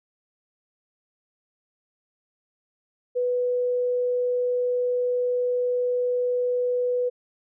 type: tone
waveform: sine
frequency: 493.9 Hz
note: B4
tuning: in tune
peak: -21 dBFS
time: 3.15-7.1 s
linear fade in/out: 20 ms
effects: none